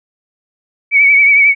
sine tone with vibrato, 2263 Hz, C#7, 35 cents sharp, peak -5 dBFS, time 0.91-1.55 s, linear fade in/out 50 ms, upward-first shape triangle, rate 11 Hz, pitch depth 53 cents each way, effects none

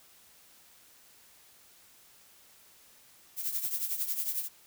violet noise with tremolo, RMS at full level -30 dBFS, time 3.36-4.49 s, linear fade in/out 50 ms, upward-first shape triangle, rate 11 Hz, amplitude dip 75%, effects white hiss -59 dBFS RMS until 4.66 s

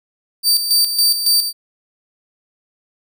sawtooth tone with tremolo, 4638 Hz, D8, 22 cents flat, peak -8 dBFS, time 0.43-1.53 s, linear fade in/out 50 ms, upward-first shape square, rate 3.6 Hz, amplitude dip 60%, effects none

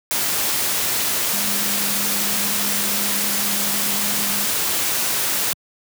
sine tone in noise, 203.2 Hz, G#3, 38 cents flat, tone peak -31 dBFS, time 1.33-4.45 s, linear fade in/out 0 ms, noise white, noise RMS -21 dBFS, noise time 0.11-5.53 s, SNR -13 dB, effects high-pass 100 Hz 12 dB/octave

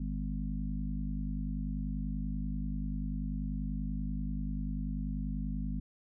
harmonic tone, 50.3 Hz, G1, 45 cents sharp, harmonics 1 / 3 / 4 / 5, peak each -35 / -40 / -39 / -41 dBFS, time 0-5.8 s, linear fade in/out 5 ms, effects none

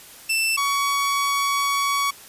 sawtooth tone pair in turn, 2664 / 1124.3 Hz, E7 / C#6, +18 / +24 cents, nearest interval octave + minor third, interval 1494 cents, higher first, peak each -16 dBFS, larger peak neither, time 0.29-0.57 / 0.57-2.11 s, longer second, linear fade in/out 10 ms, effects white hiss -44 dBFS RMS until 2.28 s + resampled to 32000 Hz

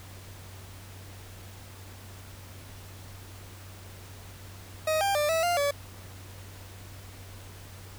40% pulse tone with pitch steps, 628 / 795 / 594 / 651 / 699 / 571 Hz, D#5 / G5 / D5 / E5 / F5 / D5, +16 / +24 / +20 / -22 / +1 / -49 cents, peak -23 dBFS, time 4.87-5.71 s, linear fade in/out 5 ms, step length 140 ms, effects added 95 Hz sine -45 dBFS peak until 7.98 s + pink hiss -49 dBFS RMS until 7.98 s

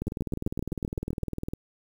two click trains, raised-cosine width 3 ms, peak -18 / -17 dBFS, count 31 / 10, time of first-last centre 0.02-1.535 / 0.08-1.234 s, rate 19.8 / 7.8 Hz, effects 8-bit

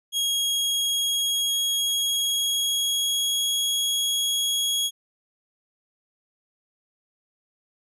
sawtooth tone with pitch glide, 3286 to 3320 Hz, G#7 to G#7, -19 to -1 cents, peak -19 dBFS, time 0.12-4.91 s, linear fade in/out 50 ms, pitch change +18 cents, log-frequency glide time 0.35-3.48 s, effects resampled to 32000 Hz

